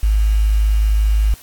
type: tone with quantisation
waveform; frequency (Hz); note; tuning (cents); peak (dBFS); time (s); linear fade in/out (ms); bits
sine; 52.7; G#1; +26; -11; 0.03-1.34; 0; 6
effects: white hiss -43 dBFS RMS until 1.42 s + AAC 64 kbps